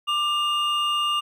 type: tone pair together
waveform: triangle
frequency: 1188 / 2826 Hz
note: D6 / F7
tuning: +20 / +20 cents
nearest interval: octave + minor third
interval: 1500 cents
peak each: -22 dBFS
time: 0.07-1.21 s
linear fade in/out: 20 ms
effects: none